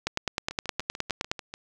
two click trains, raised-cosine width 0.2 ms, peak -20 / -9 dBFS, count 8 / 13, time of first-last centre 0.51-1.539 / 0.07-1.315 s, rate 6.8 / 9.64 Hz, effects none

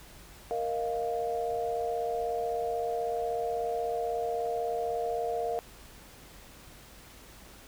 sine chord, Bb suspended fourth, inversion none, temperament equal, 466.2 / 622.3 / 698.5 Hz, Bb4 / Eb5 / F5, 0 / 0 / 0 cents, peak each -32 / -37 / -32 dBFS, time 0.51-5.59 s, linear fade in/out 0 ms, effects added 50 Hz sine -56 dBFS peak until 7.67 s + pink hiss -52 dBFS RMS until 7.67 s

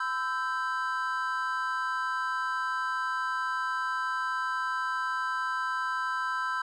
triangle chord, E minor, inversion second, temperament equal with one note detuned, 1012.6 / 1318.5 / 1568 Hz, B5 / E6 / G6, +43 / 0 / 0 cents, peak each -31 dBFS, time 0-6.62 s, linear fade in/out 5 ms, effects resampled to 24000 Hz

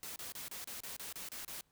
white noise bursts, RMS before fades -45 dBFS, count 10, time 0.03-1.609 s, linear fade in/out 0 ms, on 130 ms, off 31 ms, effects pink hiss -75 dBFS RMS until 1.71 s

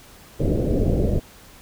pink low-pass noise, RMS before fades -20 dBFS, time 0.39-1.2 s, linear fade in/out 20 ms, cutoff 590 Hz, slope 48 dB/octave, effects pink hiss -47 dBFS RMS until 1.61 s

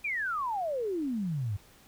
sine exponential sweep, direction down, 2480 to 94.1 Hz, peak -29 dBFS, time 0.04-1.57 s, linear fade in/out 10 ms, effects pink hiss -58 dBFS RMS until 1.87 s

